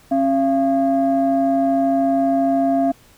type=tone pair together; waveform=sine; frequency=271.3 / 683.2 Hz; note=C#4 / F5; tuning=-37 / -38 cents; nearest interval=octave + major third; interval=1599 cents; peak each=-16 dBFS; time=0.11-2.92 s; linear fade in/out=10 ms; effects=tanh soft clip ceiling -9 dBFS + pink hiss -51 dBFS RMS until 3.17 s